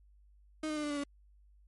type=tone with pitch steps; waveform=35% pulse; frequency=311.1 / 305.6 / 300.2 / 294.8 / 289.6 / 284.5 Hz; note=D#4 / D#4 / D4 / D4 / D4 / C#4; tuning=0 / -31 / +38 / +7 / -24 / +45 cents; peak=-32 dBFS; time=0.63-1.038 s; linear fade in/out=5 ms; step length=68 ms; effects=added 50 Hz sine -59 dBFS peak until 1.67 s + MP3 48 kbps